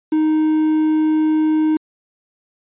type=tone with quantisation; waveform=triangle; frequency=311.1 Hz; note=D#4; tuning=in tune; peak=-11 dBFS; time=0.12-1.77 s; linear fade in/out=5 ms; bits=6; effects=resampled to 8000 Hz